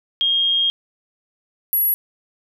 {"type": "tone pair in turn", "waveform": "sine", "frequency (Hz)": [3238, 11426], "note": ["G#7", "F9"], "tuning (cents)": [-45, 38], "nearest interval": "octave + minor seventh", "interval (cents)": 2183, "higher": "second", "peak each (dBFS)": -15, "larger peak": "neither", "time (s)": [[0.21, 0.7], [1.73, 1.94]], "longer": "first", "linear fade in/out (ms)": 0, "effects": []}